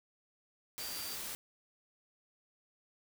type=tone in noise; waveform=sine; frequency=4690 Hz; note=D8; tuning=3 cents flat; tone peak=-45 dBFS; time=0.8-1.15 s; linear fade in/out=0 ms; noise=white; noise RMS=-42 dBFS; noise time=0.78-1.35 s; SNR=-6 dB; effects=none